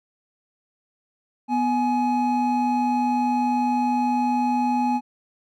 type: tone pair together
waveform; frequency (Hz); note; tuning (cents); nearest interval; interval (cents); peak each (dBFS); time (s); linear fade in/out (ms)
triangle; 246.9 / 840.4; B3 / G#5; 0 / +20; octave + major sixth; 2120; -20 / -20; 1.48-5.01; 50
effects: none